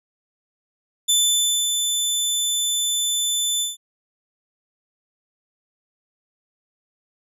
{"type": "tone with ADSR envelope", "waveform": "20% pulse", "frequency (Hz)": 3520, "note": "A7", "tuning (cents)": 0, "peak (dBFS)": -9, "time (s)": [1.08, 3.77], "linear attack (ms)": 17, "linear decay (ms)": 580, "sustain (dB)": -5, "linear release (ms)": 160, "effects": []}